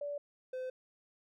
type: tone pair in turn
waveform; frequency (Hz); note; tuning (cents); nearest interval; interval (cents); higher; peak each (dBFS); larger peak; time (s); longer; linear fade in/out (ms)
sine / triangle; 578 / 512.7; D5 / C5; -28 / -35; major second; 207; first; -36 / -35; second; 0.01-0.18 / 0.53-0.7; neither; 5
effects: none